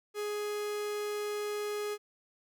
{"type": "tone", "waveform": "45% pulse", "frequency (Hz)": 416.7, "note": "G#4", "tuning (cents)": 6, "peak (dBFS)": -33, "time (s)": [0.14, 1.98], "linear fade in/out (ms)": 50, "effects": []}